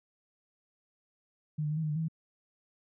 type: tone with pitch steps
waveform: sine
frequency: 152.6 / 149.8 / 152.8 / 160.5 / 153.7 / 149.1 / 161.7 / 160.1 Hz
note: D#3 / D3 / D#3 / E3 / D#3 / D3 / E3 / D#3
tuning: -33 / +35 / -31 / -46 / -21 / +27 / -33 / +50 cents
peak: -29 dBFS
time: 1.58-2.084 s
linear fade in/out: 10 ms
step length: 63 ms
effects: none